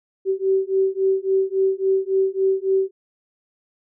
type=beating tone pair; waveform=sine; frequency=382.4 / 386 Hz; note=G4 / G4; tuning=-43 / -27 cents; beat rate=3.6 Hz; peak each=-20 dBFS; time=0.25-2.91 s; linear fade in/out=50 ms; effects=none